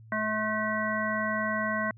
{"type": "harmonic tone with a mistuned harmonic", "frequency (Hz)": 215.1, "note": "A3", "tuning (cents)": -39, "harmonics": [1, 3, 5, 7, 9], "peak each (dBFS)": [-33, -33, -33, -33, -33], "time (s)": [0.12, 1.91], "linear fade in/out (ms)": 2, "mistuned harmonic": 7, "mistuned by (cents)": 21, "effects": ["added 111 Hz sine -48 dBFS peak until 1.97 s"]}